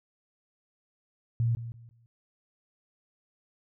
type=tone with echo; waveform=sine; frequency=116.54 Hz; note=A#2; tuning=in tune; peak=-23 dBFS; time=1.4-1.55 s; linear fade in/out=0 ms; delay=170 ms; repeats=3; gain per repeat=-12 dB; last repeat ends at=2.06 s; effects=none

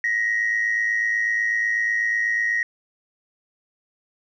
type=tone pair together; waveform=sine; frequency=1877.9 / 1986 Hz; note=A#6 / B6; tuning=+12 / +9 cents; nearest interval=minor second; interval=97 cents; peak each=-19 / -25 dBFS; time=0.04-2.63 s; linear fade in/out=2 ms; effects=tanh soft clip ceiling -15 dBFS

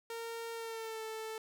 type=tone with pitch glide; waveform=sawtooth; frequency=460 to 440.8 Hz; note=A#4 to A4; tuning=-23 to +3 cents; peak=-36 dBFS; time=0.1-1.38 s; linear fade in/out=2 ms; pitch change=-74 cents; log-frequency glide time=0.53-1.03 s; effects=none

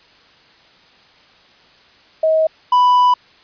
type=tone pair in turn; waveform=sine / triangle; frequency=635 / 990.9 Hz; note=D#5 / B5; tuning=+35 / +5 cents; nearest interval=minor sixth; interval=770 cents; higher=second; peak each=-11 / -7 dBFS; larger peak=second; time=2.23-2.47 / 2.72-3.14 s; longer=second; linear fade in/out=5 ms; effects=white hiss -49 dBFS RMS until 3.43 s + resampled to 11025 Hz

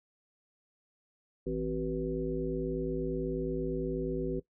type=harmonic tone with a mistuned harmonic; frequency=54.2 Hz; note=A1; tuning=25 cents flat; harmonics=1 / 3 / 5 / 7 / 9; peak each=-39 / -38 / -37 / -34 / -38 dBFS; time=1.46-4.4 s; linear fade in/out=10 ms; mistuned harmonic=5; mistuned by=-65 cents; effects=noise-tail reverb RT60 0.1 s tail -17 dB re dry

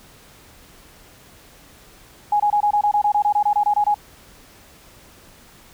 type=tone bursts; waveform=sine; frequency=830 Hz; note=G#5; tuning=1 cent flat; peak=-14 dBFS; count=16; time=2.32-3.944 s; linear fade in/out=5 ms; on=79 ms; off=24 ms; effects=pink hiss -48 dBFS RMS until 5.73 s

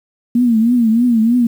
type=tone with vibrato; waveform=sine; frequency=233.1 Hz; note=A#3; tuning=in tune; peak=-9 dBFS; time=0.35-1.47 s; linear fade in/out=5 ms; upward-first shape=triangle; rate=3.2 Hz; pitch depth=130 cents each way; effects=7-bit

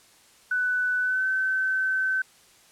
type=tone with pitch glide; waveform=sine; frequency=1493 to 1532.3 Hz; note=F#6 to G6; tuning=+15 to -40 cents; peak=-22 dBFS; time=0.51-2.22 s; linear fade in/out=5 ms; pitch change=+45 cents; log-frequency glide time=1-1.27 s; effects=white hiss -56 dBFS RMS until 2.71 s + low-pass 10000 Hz 12 dB/octave

